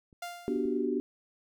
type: clicks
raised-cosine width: 3 ms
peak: -45 / -43 / -38 dBFS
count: 3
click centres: 0.128 / 0.561 / 0.655 s
type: tone with exponential decay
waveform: sawtooth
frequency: 698.5 Hz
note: F5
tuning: in tune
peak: -31 dBFS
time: 0.22-0.87 s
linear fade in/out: 5 ms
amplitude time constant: 140 ms
type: chord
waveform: sine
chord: G major seventh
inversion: first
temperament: just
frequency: 245 / 294 / 367.5 / 392 Hz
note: B3 / D4 / F#4 / G4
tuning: -14 / +2 / -12 / 0 cents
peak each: -33 dBFS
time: 0.48-1 s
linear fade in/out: 0 ms
effects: none